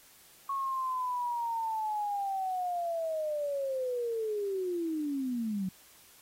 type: linear sweep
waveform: sine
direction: down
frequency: 1104 to 182 Hz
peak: -30 dBFS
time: 0.49-5.69 s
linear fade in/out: 5 ms
effects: white hiss -58 dBFS RMS until 6.21 s + AAC 48 kbps